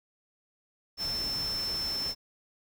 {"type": "tone in noise", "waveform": "sine", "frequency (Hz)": 5320, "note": "E8", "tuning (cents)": 15, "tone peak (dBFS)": -30, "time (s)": [0.97, 2.15], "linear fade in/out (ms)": 50, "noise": "pink", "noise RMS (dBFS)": -41, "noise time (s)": [0.97, 2.15], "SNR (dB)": 8, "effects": []}